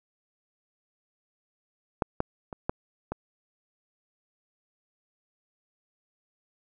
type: clicks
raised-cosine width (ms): 1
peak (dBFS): -10 / -11 / -23 / -12 / -17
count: 5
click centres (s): 2.022 / 2.204 / 2.528 / 2.695 / 3.12
effects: none